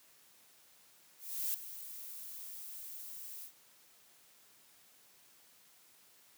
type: noise with ADSR envelope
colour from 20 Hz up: violet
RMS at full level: -34 dBFS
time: 1.18-3.52 s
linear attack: 360 ms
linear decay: 6 ms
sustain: -13 dB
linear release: 86 ms
effects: white hiss -64 dBFS RMS until 6.37 s + high-pass 100 Hz 12 dB/octave